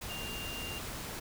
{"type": "tone in noise", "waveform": "sine", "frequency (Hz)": 2794, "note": "F7", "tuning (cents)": 0, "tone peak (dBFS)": -41, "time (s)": [0.09, 0.79], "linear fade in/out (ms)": 10, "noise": "pink", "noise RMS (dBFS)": -41, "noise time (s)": [0.01, 1.2], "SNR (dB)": -3, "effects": []}